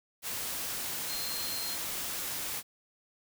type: tone in noise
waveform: sine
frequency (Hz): 4186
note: C8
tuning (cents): 0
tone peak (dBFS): -38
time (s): 1.06-1.78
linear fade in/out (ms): 50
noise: white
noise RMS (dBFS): -36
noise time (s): 0.22-2.63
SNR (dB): -5
effects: none